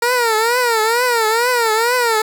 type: tone with vibrato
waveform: 15% pulse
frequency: 466.2 Hz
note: A#4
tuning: in tune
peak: -7 dBFS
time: 0.02-2.22 s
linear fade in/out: 5 ms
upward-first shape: triangle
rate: 2.2 Hz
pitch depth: 150 cents each way
effects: none